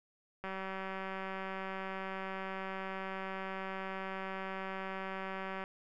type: click train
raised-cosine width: 0.5 ms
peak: -26 dBFS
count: 994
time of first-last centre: 0.44-5.639 s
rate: 191 Hz
effects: none